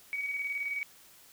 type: tone with tremolo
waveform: sine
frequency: 2259 Hz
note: C#7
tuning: 32 cents sharp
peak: -30 dBFS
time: 0.13-0.83 s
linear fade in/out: 0 ms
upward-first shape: square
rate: 19 Hz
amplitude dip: 40%
effects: white hiss -57 dBFS RMS until 1.32 s